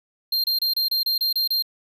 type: tone bursts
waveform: square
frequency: 4188 Hz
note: C8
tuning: 1 cent sharp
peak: -20 dBFS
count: 9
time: 0.32-1.624 s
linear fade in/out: 5 ms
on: 120 ms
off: 28 ms
effects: none